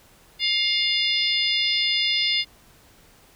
harmonic tone, 707 Hz, F5, 21 cents sharp, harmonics 3 / 4 / 5 / 6 / 7, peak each -26 / -27 / -24 / -30 / -26 dBFS, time 0.39-2.45 s, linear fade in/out 50 ms, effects pink hiss -54 dBFS RMS until 3.35 s

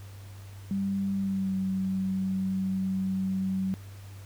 sine tone with pitch glide, 196 to 190.09 Hz, G3 to F#3, 0 to +47 cents, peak -26 dBFS, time 0.71-3.74 s, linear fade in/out 0 ms, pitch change -53 cents, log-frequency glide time 1.15-1.59 s, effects added 98 Hz sine -42 dBFS peak until 4.25 s + pink hiss -54 dBFS RMS until 4.25 s

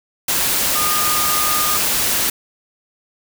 sine tone in noise, 1222 Hz, D#6, 32 cents flat, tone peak -21 dBFS, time 0.75-1.77 s, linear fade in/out 5 ms, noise white, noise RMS -18 dBFS, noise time 0.28-2.3 s, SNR -6 dB, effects none

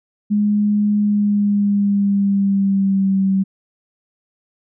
sine tone with pitch glide, 207.7 to 192.67 Hz, G#3 to G3, 0 to -30 cents, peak -13 dBFS, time 0.3-3.44 s, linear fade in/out 20 ms, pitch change -130 cents, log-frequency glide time 0.99-3.2 s, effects none

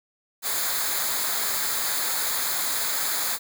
white noise with comb filter, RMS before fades -26 dBFS, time 0.42-3.39 s, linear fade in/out 50 ms, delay 0.35 ms, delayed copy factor -0.7, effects none

